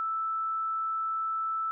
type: tone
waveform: sine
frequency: 1318.5 Hz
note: E6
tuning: in tune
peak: -28 dBFS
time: 0-1.71 s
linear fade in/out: 0 ms
effects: none